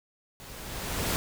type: noise with level ramp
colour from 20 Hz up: pink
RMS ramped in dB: -46 to -27 dBFS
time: 0.4-1.16 s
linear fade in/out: 0 ms
effects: none